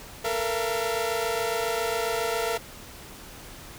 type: tone cluster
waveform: sawtooth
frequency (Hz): 445.4 / 472.7 / 678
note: A4 / A#4 / E5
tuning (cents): +21 / +24 / +49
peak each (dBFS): -26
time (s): 0.24-2.58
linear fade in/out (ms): 10
effects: pink hiss -44 dBFS RMS until 3.78 s